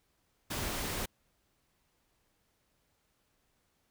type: noise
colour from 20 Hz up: pink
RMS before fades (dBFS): -36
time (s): 0.5-1.06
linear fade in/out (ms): 10
effects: pink hiss -75 dBFS RMS until 3.9 s